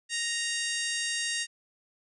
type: harmonic tone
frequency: 932.3 Hz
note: A#5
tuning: in tune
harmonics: 2 / 3 / 4 / 5 / 6 / 7 / 8 / 9 / 10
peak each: -34 / -36 / -37 / -38 / -39 / -39 / -40 / -41 / -41 dBFS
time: 0.09-1.47 s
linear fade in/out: 50 ms
effects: none